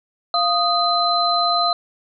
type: tone cluster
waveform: sine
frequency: 695 / 1244 / 4061 Hz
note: F5 / D#6 / B7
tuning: -9 / -1 / +48 cents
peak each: -20 dBFS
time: 0.34-1.73 s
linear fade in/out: 2 ms
effects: none